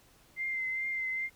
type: tone with vibrato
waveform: sine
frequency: 2082 Hz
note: C7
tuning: 9 cents flat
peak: -31 dBFS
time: 0.36-1.3 s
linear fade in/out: 50 ms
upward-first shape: triangle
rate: 2.4 Hz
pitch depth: 28 cents each way
effects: pink hiss -62 dBFS RMS until 1.35 s